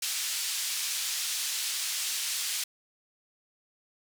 pink band-pass noise, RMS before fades -32 dBFS, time 0.02-2.64 s, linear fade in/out 5 ms, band 3500 to 11000 Hz, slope 12 dB/octave, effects none

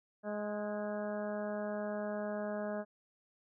harmonic tone with a mistuned harmonic, 208.9 Hz, G#3, 10 cents sharp, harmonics 1 / 2 / 3 / 4 / 5 / 6 / 7 / 8, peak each -40 / -44 / -38 / -49 / -52 / -52 / -52 / -51 dBFS, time 0.23-2.85 s, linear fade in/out 50 ms, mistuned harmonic 8, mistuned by -28 cents, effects none

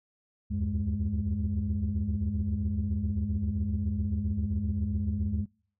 sine tone cluster, 73.1 / 80.5 / 96.2 / 207.7 Hz, D2 / E2 / G2 / G#3, -7 / -41 / -32 / 0 cents, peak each -34 / -31 / -31 / -31 dBFS, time 0.5-5.46 s, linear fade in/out 20 ms, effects noise-tail reverb RT60 0.5 s tail -26 dB re dry + tanh soft clip ceiling -20 dBFS

